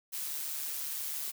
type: noise with amplitude modulation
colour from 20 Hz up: blue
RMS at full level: -35 dBFS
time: 0.12-1.32 s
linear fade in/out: 20 ms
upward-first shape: sine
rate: 146 Hz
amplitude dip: 45%
effects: none